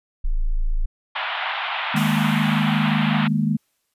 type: tone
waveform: sine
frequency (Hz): 27.5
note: A0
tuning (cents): 0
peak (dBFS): -17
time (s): 0.24-0.86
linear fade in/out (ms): 10
type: band-pass noise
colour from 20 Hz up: pink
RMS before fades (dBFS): -26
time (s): 1.15-3.28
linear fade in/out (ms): 10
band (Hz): 710 to 3500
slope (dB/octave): 48
type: chord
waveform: sine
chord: D# suspended fourth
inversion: none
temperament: equal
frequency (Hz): 155.56 / 207.7 / 233.1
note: D#3 / G#3 / A#3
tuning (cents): 0 / 0 / 0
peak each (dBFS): -22 / -21 / -23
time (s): 1.94-3.57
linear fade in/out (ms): 10
type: noise with exponential decay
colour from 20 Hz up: white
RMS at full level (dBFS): -34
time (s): 1.96-3.94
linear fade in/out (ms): 5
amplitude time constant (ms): 430
effects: resampled to 32000 Hz